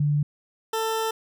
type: tone pair in turn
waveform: sine / 20% pulse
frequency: 146.83 / 445 Hz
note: D3 / A4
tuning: 0 / +20 cents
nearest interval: octave + perfect fifth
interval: 1920 cents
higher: second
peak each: -19 dBFS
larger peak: neither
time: 0-0.23 / 0.73-1.11 s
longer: second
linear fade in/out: 5 ms
effects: none